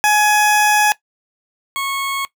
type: tone pair in turn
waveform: 20% pulse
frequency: 841 / 1097.7 Hz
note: G#5 / C#6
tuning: +22 / -17 cents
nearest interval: perfect fourth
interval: 461 cents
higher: second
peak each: -6 / -15 dBFS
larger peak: first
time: 0.04-0.92 / 1.76-2.25 s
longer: first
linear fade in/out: 0 ms
effects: noise-tail reverb RT60 0.1 s tail -18 dB re dry